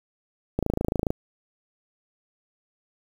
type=click train; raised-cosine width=2 ms; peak=-10 dBFS; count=15; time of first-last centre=0.59-1.105 s; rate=27.2 Hz; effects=7-bit